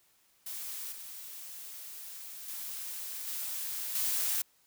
blue noise with level steps, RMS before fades -40 / -45 / -40 / -37 / -31 dBFS, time 0.46-4.42 s, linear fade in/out 5 ms, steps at 0.92 / 2.48 / 3.27 / 3.95 s, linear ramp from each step 2 ms, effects white hiss -68 dBFS RMS until 4.66 s

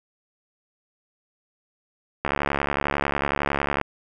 click train, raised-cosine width 0.5 ms, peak -7 dBFS, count 112, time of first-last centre 2.25-3.813 s, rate 71 Hz, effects none

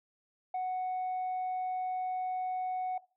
sine tone, 740 Hz, F#5, in tune, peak -29 dBFS, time 0.54-2.98 s, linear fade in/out 5 ms, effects noise-tail reverb RT60 0.3 s tail -19 dB re dry + tanh soft clip ceiling -30 dBFS

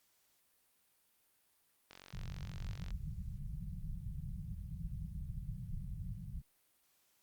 click train, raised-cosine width 0.2 ms, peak -34 dBFS, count 47, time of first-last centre 1.91-2.906 s, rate 46.2 Hz
pink low-pass noise, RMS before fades -43 dBFS, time 2.13-6.42 s, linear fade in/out 10 ms, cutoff 190 Hz, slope 96 dB/octave
effects white hiss -74 dBFS RMS until 7.22 s + Opus 48 kbps

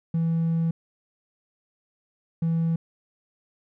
triangle tone pair in turn, 164.9 / 164.9 Hz, E3 / E3, +1 / +1 cents, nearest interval unison, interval 0 cents, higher neither, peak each -18 dBFS, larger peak neither, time 0.14-0.71 / 2.42-2.76 s, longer first, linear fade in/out 5 ms, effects tanh soft clip ceiling -16 dBFS

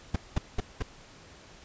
brown noise bursts, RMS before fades -25 dBFS, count 4, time 0.14-0.824 s, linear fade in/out 5 ms, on 21 ms, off 200 ms, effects pink hiss -52 dBFS RMS until 1.64 s + resampled to 16000 Hz

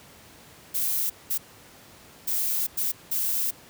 violet noise bursts at uneven times, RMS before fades -26 dBFS, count 5, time 0.74-1.1 / 1.3-1.38 / 2.27-2.67 / 2.77-2.92 / 3.11-3.51 s, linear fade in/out 10 ms, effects pink hiss -50 dBFS RMS until 3.69 s + high-pass 80 Hz 12 dB/octave

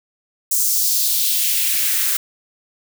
blue noise with high-pass filter sweep, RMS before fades -18 dBFS, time 0.51-2.17 s, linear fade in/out 5 ms, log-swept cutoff 7000 to 1400 Hz, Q 1.8, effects none

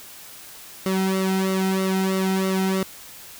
sawtooth tone with flanger, 190 Hz, F#3, 46 cents sharp, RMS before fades -22 dBFS, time 0.86-2.83 s, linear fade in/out 0 ms, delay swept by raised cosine 1.2 to 1.81 ms, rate 3.1 Hz, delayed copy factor -0.85, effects white hiss -42 dBFS RMS until 3.39 s

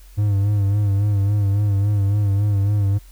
triangle tone with vibrato, 101.3 Hz, G#2, 43 cents flat, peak -13 dBFS, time 0.17-2.99 s, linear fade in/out 20 ms, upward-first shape sine, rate 3.6 Hz, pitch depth 55 cents each way, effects added 45 Hz sine -41 dBFS peak until 3.11 s + white hiss -53 dBFS RMS until 3.11 s

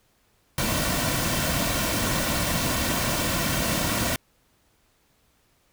pink noise with comb filter, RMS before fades -25 dBFS, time 0.58-4.16 s, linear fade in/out 2 ms, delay 2.4 ms, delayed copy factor -0.55, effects pink hiss -65 dBFS RMS until 5.72 s

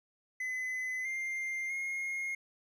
triangle tone with pitch steps, 2023 / 2103 / 2145 Hz, B6 / C7 / C7, +41 / +8 / +42 cents, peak -32 dBFS, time 0.4-2.35 s, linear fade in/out 5 ms, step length 650 ms, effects none

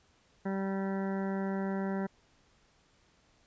harmonic tone, 194 Hz, G3, 18 cents flat, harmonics 1 / 2 / 3 / 4 / 5 / 7 / 8 / 9 / 10, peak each -32 / -38 / -42 / -44 / -46 / -49 / -50 / -51 / -52 dBFS, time 0.45-2.07 s, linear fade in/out 10 ms, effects pink hiss -67 dBFS RMS until 3.46 s + resampled to 16000 Hz

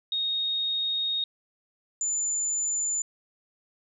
sine tone pair in turn, 3726 / 7053 Hz, A#7 / A8, -2 / +3 cents, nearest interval major seventh, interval 1105 cents, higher second, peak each -25 dBFS, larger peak neither, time 0.12-1.24 / 2.01-3.02 s, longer first, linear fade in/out 2 ms, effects none

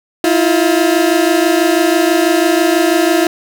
30% pulse tone pair together, 322.2 / 348.3 Hz, E4 / F4, -39 / -5 cents, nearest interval minor second, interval 134 cents, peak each -10 dBFS, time 0.24-3.27 s, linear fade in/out 2 ms, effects none

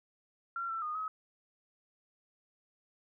sine tone with pitch steps, 1371 / 1337 / 1228 / 1275 Hz, F6 / E6 / D#6 / D#6, -32 / +24 / -23 / +42 cents, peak -34 dBFS, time 0.56-1.08 s, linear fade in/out 2 ms, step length 130 ms, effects none

